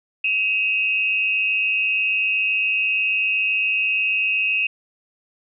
sine tone pair together, 2547 / 2754 Hz, D#7 / F7, +40 / -25 cents, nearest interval minor second, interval 135 cents, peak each -19 / -23 dBFS, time 0.24-4.67 s, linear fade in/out 5 ms, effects none

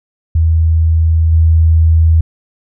sine tone with level steps, 81 Hz, E2, 30 cents flat, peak -7 / -5 dBFS, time 0.35-2.21 s, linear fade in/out 5 ms, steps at 1.32 s, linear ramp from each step 10 ms, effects none

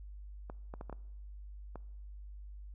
clicks, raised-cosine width 1 ms, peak -30 dBFS, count 6, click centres 0.499 / 0.739 / 0.811 / 0.897 / 0.927 / 1.757 s, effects noise-tail reverb RT60 1.0 s tail -22 dB re dry + added 50 Hz sine -45 dBFS peak until 2.74 s

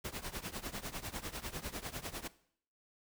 pink noise with tremolo, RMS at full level -39 dBFS, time 0.04-2.28 s, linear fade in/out 10 ms, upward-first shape triangle, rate 10 Hz, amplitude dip 95%, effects noise-tail reverb RT60 0.6 s tail -18 dB re dry

